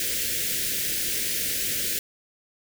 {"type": "band-stop noise", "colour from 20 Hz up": "white", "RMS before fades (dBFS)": -27, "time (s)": [0, 1.99], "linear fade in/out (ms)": 2, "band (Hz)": [550, 1600], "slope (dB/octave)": 48, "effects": []}